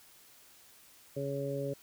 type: harmonic tone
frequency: 139.4 Hz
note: C#3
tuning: 10 cents sharp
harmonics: 1 / 2 / 3 / 4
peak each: -38 / -41 / -38 / -37 dBFS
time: 1.16-1.74 s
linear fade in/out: 10 ms
effects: white hiss -59 dBFS RMS until 1.82 s